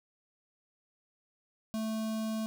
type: tone with notch filter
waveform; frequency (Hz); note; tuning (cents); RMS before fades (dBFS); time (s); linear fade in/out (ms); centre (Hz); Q
square; 220; A3; 0; -34; 1.74-2.46; 0; 1900; 1.3
effects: none